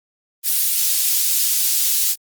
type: high-pass noise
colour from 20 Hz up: white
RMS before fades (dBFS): -18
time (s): 0.43-2.16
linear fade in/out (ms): 50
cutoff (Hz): 4200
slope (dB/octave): 12
effects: Opus 32 kbps